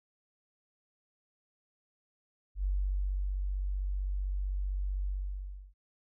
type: tone with ADSR envelope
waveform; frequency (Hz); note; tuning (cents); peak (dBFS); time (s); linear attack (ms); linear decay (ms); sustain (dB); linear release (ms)
sine; 47.81; G1; -43; -27; 2.55-5.74; 92; 690; -3; 670
effects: none